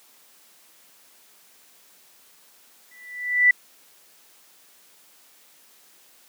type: tone with exponential growth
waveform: sine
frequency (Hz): 1975.5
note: B6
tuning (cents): 0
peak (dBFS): -10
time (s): 2.91-3.51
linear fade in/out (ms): 5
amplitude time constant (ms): 130
effects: white hiss -55 dBFS RMS until 6.28 s + high-pass 200 Hz 12 dB/octave